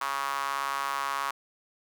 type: tone with high-pass filter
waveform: sawtooth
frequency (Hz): 138.59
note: C#3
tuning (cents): 0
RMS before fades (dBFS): -31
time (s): 0.01-1.31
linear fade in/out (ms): 5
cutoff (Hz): 1100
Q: 4.5
effects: none